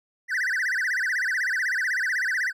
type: tone with vibrato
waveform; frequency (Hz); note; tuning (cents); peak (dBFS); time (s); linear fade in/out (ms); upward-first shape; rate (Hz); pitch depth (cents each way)
triangle; 1738; A6; -22; -21; 0.28-2.53; 50; sine; 16; 260
effects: none